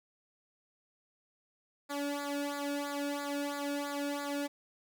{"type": "tone with flanger", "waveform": "sawtooth", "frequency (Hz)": 286, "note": "D4", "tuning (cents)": -46, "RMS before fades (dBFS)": -36, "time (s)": [1.89, 4.48], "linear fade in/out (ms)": 20, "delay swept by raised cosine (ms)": [0.34, 1.01], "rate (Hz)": 3, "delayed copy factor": -0.9, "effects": []}